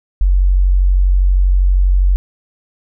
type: tone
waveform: sine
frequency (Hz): 46.26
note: F#1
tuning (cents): 0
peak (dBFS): -8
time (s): 0.21-2.16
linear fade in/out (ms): 0
effects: none